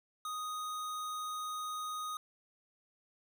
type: tone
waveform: square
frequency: 1244.5 Hz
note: D#6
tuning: in tune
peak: -38 dBFS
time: 0.25-2.17 s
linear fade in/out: 2 ms
effects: none